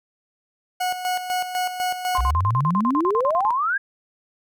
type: tone with tremolo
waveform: 40% pulse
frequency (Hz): 731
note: F#5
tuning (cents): -21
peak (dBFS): -20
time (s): 0.8-2.31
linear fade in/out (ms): 10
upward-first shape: square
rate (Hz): 4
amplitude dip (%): 60
type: tone bursts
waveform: sine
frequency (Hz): 1046.5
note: C6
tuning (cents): 0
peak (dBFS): -19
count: 14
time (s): 2.15-3.506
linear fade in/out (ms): 0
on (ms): 56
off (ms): 44
type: exponential sweep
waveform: sine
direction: up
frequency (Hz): 55.5 to 1673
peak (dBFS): -19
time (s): 2.18-3.78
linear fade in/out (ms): 10
effects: none